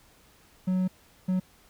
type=tone bursts at uneven times; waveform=triangle; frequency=185 Hz; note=F#3; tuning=in tune; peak=-21 dBFS; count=2; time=0.67-0.88 / 1.28-1.4 s; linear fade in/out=10 ms; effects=pink hiss -59 dBFS RMS until 1.69 s